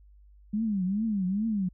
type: tone with vibrato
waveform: sine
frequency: 202.7 Hz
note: G#3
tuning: 42 cents flat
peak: -25 dBFS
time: 0.53-1.69 s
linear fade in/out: 10 ms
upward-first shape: triangle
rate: 2.4 Hz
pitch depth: 220 cents each way
effects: added 50 Hz sine -52 dBFS peak until 1.73 s